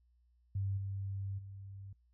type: tone with level steps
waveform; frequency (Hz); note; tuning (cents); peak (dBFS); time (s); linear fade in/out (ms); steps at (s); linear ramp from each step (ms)
sine; 98; G2; 0; -33 / -37 / -46; 0.55-1.93; 5; 0.77 / 1.38; 10
effects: noise-tail reverb RT60 0.1 s tail -20 dB re dry + added 60 Hz sine -67 dBFS peak until 2.13 s